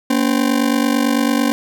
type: ring-modulated tone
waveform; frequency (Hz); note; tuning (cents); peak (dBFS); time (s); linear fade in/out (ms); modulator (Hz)
40% pulse; 260; C4; -11; -10; 0.1-1.52; 0; 24.5
effects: none